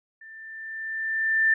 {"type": "tone with level ramp", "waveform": "sine", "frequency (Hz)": 1781, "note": "A6", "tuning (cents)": 21, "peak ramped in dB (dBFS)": [-43, -16], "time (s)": [0.21, 1.54], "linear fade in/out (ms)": 5, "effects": []}